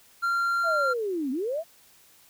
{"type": "tone", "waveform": "triangle", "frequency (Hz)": 1382, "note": "F6", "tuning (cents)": -19, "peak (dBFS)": -21, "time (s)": [0.22, 0.94], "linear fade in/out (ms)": 20}
{"type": "linear two-way sweep", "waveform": "sine", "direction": "down then up", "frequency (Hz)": [690, 246.9, 690], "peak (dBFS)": -26, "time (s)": [0.63, 1.64], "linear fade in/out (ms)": 50, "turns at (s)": 1.31}
{"effects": ["white hiss -57 dBFS RMS until 2.29 s"]}